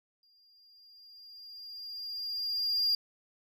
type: tone with exponential growth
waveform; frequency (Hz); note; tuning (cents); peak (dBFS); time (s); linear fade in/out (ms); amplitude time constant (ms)
triangle; 4805; D8; +39; -23; 0.23-2.95; 2; 590
effects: none